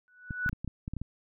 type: tone with exponential growth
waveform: sine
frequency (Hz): 1480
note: F#6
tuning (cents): 0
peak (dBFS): -24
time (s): 0.08-0.49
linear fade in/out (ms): 0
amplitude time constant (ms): 89
type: clicks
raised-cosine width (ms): 5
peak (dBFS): -23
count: 10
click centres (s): 0.308 / 0.462 / 0.495 / 0.53 / 0.646 / 0.677 / 0.879 / 0.936 / 0.967 / 1.016
effects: none